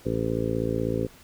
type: harmonic tone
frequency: 56.1 Hz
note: A1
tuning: 34 cents sharp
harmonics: 1 / 2 / 3 / 4 / 5 / 6 / 7 / 8 / 9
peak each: -37 / -31 / -33 / -34 / -31 / -37 / -31 / -33 / -32 dBFS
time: 0.05-1.07 s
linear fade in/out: 10 ms
effects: pink hiss -52 dBFS RMS until 1.23 s